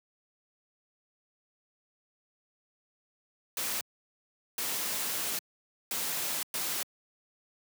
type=noise bursts at uneven times; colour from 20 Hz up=white; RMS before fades=-33 dBFS; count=4; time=3.57-3.81 / 4.58-5.39 / 5.91-6.43 / 6.54-6.83 s; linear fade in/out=2 ms; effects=high-pass 150 Hz 12 dB/octave